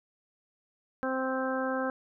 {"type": "harmonic tone", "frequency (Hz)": 261.6, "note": "C4", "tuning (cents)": 0, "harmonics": [1, 2, 3, 4, 5, 6], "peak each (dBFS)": [-33, -32, -38, -39, -38, -37], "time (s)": [1.03, 1.9], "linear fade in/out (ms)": 0, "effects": []}